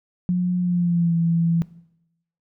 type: tone with pitch glide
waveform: sine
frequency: 179.4 to 167.39 Hz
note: F3 to E3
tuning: +47 to +27 cents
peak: -17 dBFS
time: 0.29-1.62 s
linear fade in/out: 0 ms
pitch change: -120 cents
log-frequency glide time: 0.6-1.15 s
effects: noise-tail reverb RT60 0.8 s tail -19 dB re dry